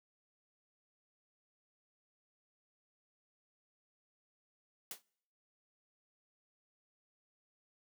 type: noise with exponential decay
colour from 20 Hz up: white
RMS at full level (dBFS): -39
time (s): 4.91-5.02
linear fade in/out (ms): 2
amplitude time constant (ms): 23
effects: noise-tail reverb RT60 0.7 s tail -26 dB re dry + high-pass 200 Hz 12 dB/octave